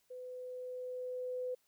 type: tone with level ramp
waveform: sine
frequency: 503 Hz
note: B4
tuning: 32 cents sharp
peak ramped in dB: -44 to -35 dBFS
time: 0.1-1.55 s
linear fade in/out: 10 ms
effects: white hiss -75 dBFS RMS until 1.67 s